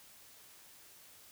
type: silence
effects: white hiss -58 dBFS RMS until 1.31 s